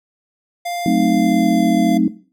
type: tone with pitch glide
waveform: square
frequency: 698.5 to 686.9 Hz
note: F5 to F5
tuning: 0 to -29 cents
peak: -22 dBFS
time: 0.65-1.98 s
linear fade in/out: 10 ms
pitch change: -29 cents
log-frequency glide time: 0.82-1.68 s
type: chord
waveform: sine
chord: F# diminished seventh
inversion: none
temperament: equal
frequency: 185 / 220 / 261.6 / 311.1 Hz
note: F#3 / A3 / C4 / Eb4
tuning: 0 / 0 / 0 / 0 cents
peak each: -18 dBFS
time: 0.86-2.08 s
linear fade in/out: 2 ms
effects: noise-tail reverb RT60 0.4 s tail -17 dB re dry